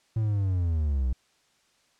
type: linear sweep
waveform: triangle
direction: down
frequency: 112.5 to 59.9 Hz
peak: -21 dBFS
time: 0.16-1.13 s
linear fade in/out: 5 ms
effects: white hiss -66 dBFS RMS until 1.99 s + low-pass 7000 Hz 12 dB/octave